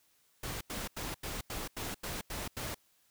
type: noise bursts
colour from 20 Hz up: pink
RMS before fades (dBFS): -39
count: 9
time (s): 0.43-2.746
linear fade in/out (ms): 5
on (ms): 180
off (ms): 87
effects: white hiss -70 dBFS RMS until 3.1 s